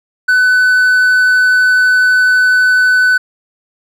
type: tone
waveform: triangle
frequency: 1502 Hz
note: F#6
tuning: 26 cents sharp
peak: -5 dBFS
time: 0.28-3.18 s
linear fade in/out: 10 ms
effects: none